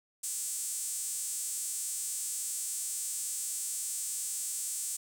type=tone with high-pass filter; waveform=sawtooth; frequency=295.7 Hz; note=D4; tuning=12 cents sharp; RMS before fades=-36 dBFS; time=0.23-4.97 s; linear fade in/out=10 ms; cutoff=8000 Hz; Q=3.7; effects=none